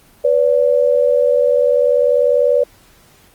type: tone pair together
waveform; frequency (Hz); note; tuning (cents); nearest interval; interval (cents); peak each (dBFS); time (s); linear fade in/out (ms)
sine; 494.1 / 574.4; B4 / D5; +1 / -39; minor third; 260; -13; 0.24-2.64; 10
effects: pink hiss -49 dBFS RMS until 3.34 s + Opus 24 kbps